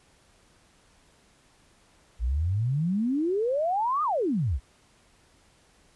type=exponential two-way sweep; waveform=sine; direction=up then down; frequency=54.3 to 1258 to 54.3 Hz; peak=-23 dBFS; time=2.19-4.6 s; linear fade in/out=50 ms; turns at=4.03 s; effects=pink hiss -61 dBFS RMS until 5.95 s + resampled to 24000 Hz